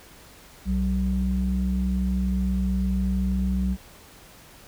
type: tone pair together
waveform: sine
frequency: 63.05 / 188.7 Hz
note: B1 / F#3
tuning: +36 / +34 cents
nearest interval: octave + perfect fifth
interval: 1898 cents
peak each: -23 dBFS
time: 0.65-3.77 s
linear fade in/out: 50 ms
effects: tanh soft clip ceiling -15 dBFS + pink hiss -49 dBFS RMS until 4.67 s